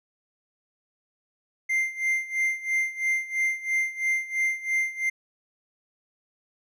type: tone with tremolo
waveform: triangle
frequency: 2093 Hz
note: C7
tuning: in tune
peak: -19 dBFS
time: 1.69-5.1 s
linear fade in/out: 10 ms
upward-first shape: sine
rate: 3 Hz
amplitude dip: 85%
effects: none